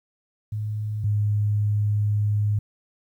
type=tone pair in turn; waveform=sine; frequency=106.5 / 104.31 Hz; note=G#2 / G#2; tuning=+44 / +8 cents; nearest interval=unison; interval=36 cents; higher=first; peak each=-25 / -19 dBFS; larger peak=second; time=0.52-1.04 / 1.04-2.59 s; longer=second; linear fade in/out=5 ms; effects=10-bit